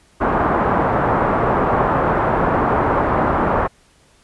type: low-pass noise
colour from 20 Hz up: white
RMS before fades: -17 dBFS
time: 0.2-3.68 s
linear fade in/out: 20 ms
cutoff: 1200 Hz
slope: 24 dB/octave
effects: pink hiss -54 dBFS RMS until 4.23 s + resampled to 24000 Hz